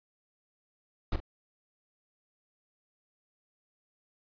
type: noise with echo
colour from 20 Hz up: brown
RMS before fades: -28 dBFS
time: 1.12-1.16 s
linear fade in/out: 2 ms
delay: 42 ms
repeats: 1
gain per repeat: -12 dB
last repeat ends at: 1.202 s
effects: resampled to 11025 Hz